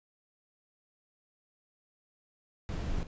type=noise with echo; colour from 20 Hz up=brown; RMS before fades=-34 dBFS; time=2.69-3.03 s; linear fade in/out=0 ms; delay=39 ms; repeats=1; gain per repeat=-11 dB; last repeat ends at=3.069 s; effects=resampled to 16000 Hz